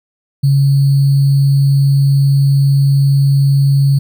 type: tone with sample-and-hold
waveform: sine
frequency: 138.8 Hz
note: C#3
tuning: 3 cents sharp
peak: -7 dBFS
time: 0.43-3.99 s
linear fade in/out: 10 ms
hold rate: 4410 Hz
effects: none